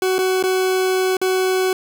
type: tone with dropouts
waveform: 40% pulse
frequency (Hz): 374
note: F#4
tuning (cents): +19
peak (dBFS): -15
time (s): 0.02-1.73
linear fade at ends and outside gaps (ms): 2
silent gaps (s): 0.183-0.188 / 0.427-0.437 / 1.169-1.215
effects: none